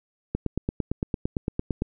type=click train; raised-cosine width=3 ms; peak=-12 dBFS; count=14; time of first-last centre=0.35-1.821 s; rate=8.84 Hz; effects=none